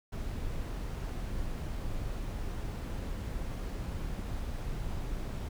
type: noise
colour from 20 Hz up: brown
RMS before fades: -36 dBFS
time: 0.12-5.49 s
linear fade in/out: 10 ms
effects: none